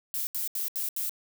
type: noise bursts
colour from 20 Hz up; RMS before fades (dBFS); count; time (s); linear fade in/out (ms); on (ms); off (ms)
violet; -31; 5; 0.14-1.094; 0; 130; 76
effects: none